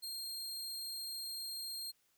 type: tone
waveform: sawtooth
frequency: 4209 Hz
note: C8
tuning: 9 cents sharp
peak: -38 dBFS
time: 0.02-1.92 s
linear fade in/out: 20 ms
effects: white hiss -75 dBFS RMS until 2.17 s